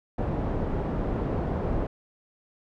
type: low-pass noise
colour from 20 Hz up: pink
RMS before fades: -28 dBFS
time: 0.18-1.87 s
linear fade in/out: 5 ms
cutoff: 700 Hz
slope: 12 dB/octave
effects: none